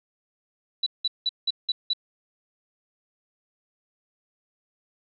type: tone bursts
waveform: sine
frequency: 3951 Hz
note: B7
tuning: in tune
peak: -21 dBFS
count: 6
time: 0.83-1.934 s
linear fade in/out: 5 ms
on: 34 ms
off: 180 ms
effects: none